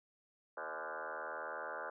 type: tone with frequency modulation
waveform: sine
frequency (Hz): 1020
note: C6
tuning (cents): -44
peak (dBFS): -40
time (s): 0.57-1.9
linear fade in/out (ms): 5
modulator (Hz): 79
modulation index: 7
effects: none